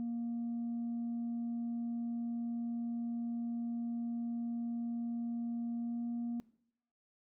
sine tone with pitch glide, 234.9 to 236.5 Hz, A#3 to A#3, +13 to +25 cents, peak -33 dBFS, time 0-6.4 s, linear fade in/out 0 ms, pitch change +12 cents, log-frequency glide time 5.76-6.06 s, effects noise-tail reverb RT60 0.7 s tail -21 dB re dry + tanh soft clip ceiling -33 dBFS

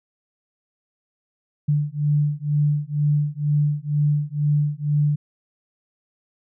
sine beating tone pair, 146.5 / 148.6 Hz, D3 / D3, -4 / +21 cents, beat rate 2.1 Hz, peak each -21 dBFS, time 1.68-5.16 s, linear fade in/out 10 ms, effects none

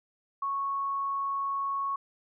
sine tone, 1105 Hz, C#6, 6 cents flat, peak -28 dBFS, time 0.42-1.96 s, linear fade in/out 5 ms, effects none

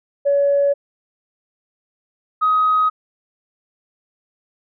sine tone pair in turn, 565 / 1259.6 Hz, C#5 / D#6, +33 / +21 cents, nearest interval octave + major second, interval 1388 cents, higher second, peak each -12 dBFS, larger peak neither, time 0.25-0.74 / 2.41-2.9 s, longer neither, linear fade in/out 20 ms, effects tanh soft clip ceiling -8 dBFS

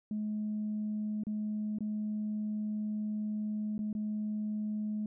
sine tone with dropouts, 212.3 Hz, G#3, 38 cents sharp, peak -31 dBFS, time 0.11-5.06 s, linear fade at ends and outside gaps 2 ms, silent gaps 1.236-1.268 / 1.786-1.806 / 3.78-3.79 / 3.929-3.95 s, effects tanh soft clip ceiling -28 dBFS

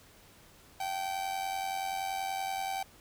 45% pulse tone with amplitude modulation, 773 Hz, G5, 24 cents flat, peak -30 dBFS, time 0.8-2.83 s, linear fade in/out 5 ms, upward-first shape sine, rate 90.5 Hz, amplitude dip 60%, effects pink hiss -58 dBFS RMS until 3 s

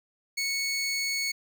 20% pulse tone, 2211 Hz, C#7, 5 cents flat, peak -22 dBFS, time 0.37-1.32 s, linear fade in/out 10 ms, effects none

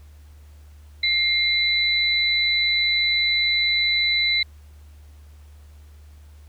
sine tone pair together, 2112 / 3987 Hz, C7 / B7, +16 / +16 cents, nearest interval major seventh, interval 1100 cents, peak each -21 / -20 dBFS, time 1.03-4.43 s, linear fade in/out 5 ms, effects added 74 Hz sine -43 dBFS peak until 6.48 s + pink hiss -59 dBFS RMS until 6.48 s

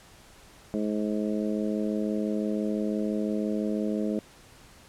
harmonic tone, 105.9 Hz, G#2, 34 cents sharp, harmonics 2 / 3 / 4 / 5 / 6, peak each -28 / -32 / -34 / -36 / -38 dBFS, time 0.74-4.19 s, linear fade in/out 0 ms, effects pink hiss -53 dBFS RMS until 4.88 s + low-pass 11000 Hz 12 dB/octave

